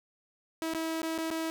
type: tone with dropouts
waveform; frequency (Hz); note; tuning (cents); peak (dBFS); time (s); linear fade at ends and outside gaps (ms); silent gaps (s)
sawtooth; 323.7; E4; -31; -27; 0.62-1.5; 0; 0.736-0.748 / 1.018-1.03 / 1.179-1.186 / 1.304-1.311
effects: none